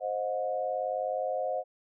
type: chord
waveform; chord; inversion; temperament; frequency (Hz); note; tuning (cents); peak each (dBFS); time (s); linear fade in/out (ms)
sine; C diminished; none; equal with one note detuned; 523.3 / 622.3 / 722.3; C5 / Eb5 / Gb5; 0 / 0 / -42; -33; 0-1.64; 50
effects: none